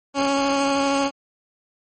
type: tone with vibrato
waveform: 15% pulse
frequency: 277.2 Hz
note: C#4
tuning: in tune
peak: -12 dBFS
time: 0.14-1.11 s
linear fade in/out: 50 ms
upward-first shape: square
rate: 13 Hz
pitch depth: 11 cents each way
effects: MP3 32 kbps